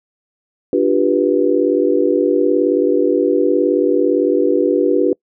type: chord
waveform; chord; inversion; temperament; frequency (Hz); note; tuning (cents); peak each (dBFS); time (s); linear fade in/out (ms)
sine; G dominant seventh; second; just; 294 / 352.8 / 392 / 490; D4 / F4 / G4 / B4; +2 / +18 / 0 / -14; -17; 0.73-5.13; 2
effects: noise-tail reverb RT60 0.1 s tail -26 dB re dry